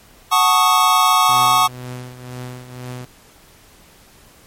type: chord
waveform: square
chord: D# half-diminished seventh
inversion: first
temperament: equal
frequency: 740 / 880 / 1108.7 / 1244.5 Hz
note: F#5 / A5 / C#6 / D#6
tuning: 0 / 0 / 0 / 0 cents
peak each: -20 / -20 / -15 / -18 dBFS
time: 0.31-1.68 s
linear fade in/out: 20 ms
type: tone with tremolo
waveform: sawtooth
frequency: 125.2 Hz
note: B2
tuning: 24 cents sharp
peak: -23 dBFS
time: 1.29-3.05 s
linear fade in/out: 0 ms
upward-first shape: triangle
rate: 2 Hz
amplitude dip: 70%
effects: pink hiss -48 dBFS RMS until 4.46 s + MP3 64 kbps